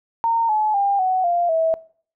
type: tone with pitch steps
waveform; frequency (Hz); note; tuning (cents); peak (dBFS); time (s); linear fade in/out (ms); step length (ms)
sine; 918 / 856.5 / 799.2 / 745.6 / 695.7 / 649.1; A#5 / A5 / G5 / F#5 / F5 / E5; -27 / -47 / +33 / +13 / -7 / -27; -16; 0.24-1.74; 0; 250
effects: noise-tail reverb RT60 0.5 s tail -21 dB re dry

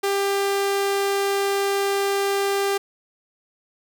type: tone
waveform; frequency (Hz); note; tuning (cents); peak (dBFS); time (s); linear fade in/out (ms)
sawtooth; 397; G4; +22; -16; 0.03-2.78; 10
effects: none

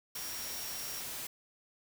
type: tone in noise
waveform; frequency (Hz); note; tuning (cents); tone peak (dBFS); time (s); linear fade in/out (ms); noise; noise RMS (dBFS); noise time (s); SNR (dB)
sine; 5600; F8; +4; -44; 0.15-1.01; 5; white; -41; 0.15-1.27; -6
effects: none

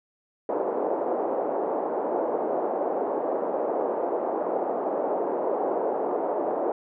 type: band-pass noise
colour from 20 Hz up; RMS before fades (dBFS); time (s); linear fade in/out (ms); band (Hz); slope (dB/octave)
pink; -27; 0.49-6.72; 2; 370 to 790; 24
effects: none

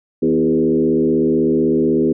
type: tone with frequency modulation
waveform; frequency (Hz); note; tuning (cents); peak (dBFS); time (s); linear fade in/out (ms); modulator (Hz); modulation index
sine; 327.3; E4; -12; -12; 0.22-2.13; 10; 76; 1.5
effects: none

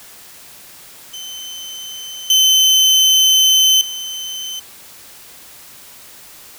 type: tone with level steps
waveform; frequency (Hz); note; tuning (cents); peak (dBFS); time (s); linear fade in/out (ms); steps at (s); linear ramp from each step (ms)
30% pulse; 3066; G7; -39; -25 / -6 / -21; 1.13-4.6; 10; 2.3 / 3.81; 2
effects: white hiss -40 dBFS RMS until 6.58 s

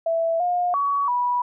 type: tone with pitch steps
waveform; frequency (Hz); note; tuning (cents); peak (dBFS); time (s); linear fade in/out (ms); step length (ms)
sine; 661 / 712 / 1128 / 978; E5 / F5 / C#6 / B5; +5 / +33 / +30 / -17; -19; 0.06-1.42; 5; 340
effects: none

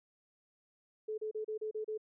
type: tone bursts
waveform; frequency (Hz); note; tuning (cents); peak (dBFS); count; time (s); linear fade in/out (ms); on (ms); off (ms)
sine; 432; A4; -32; -35; 7; 1.08-1.978; 10; 100; 33
effects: none

